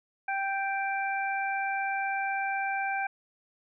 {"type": "harmonic tone", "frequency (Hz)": 784, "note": "G5", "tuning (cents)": 0, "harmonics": [1, 2, 3], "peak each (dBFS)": [-30, -33, -35], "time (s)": [0.28, 3.07], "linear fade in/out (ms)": 5, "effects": []}